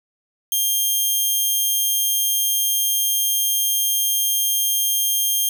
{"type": "tone", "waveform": "5% pulse", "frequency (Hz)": 3200, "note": "G7", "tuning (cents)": 35, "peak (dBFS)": -9, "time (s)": [0.52, 5.49], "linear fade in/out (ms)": 2, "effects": []}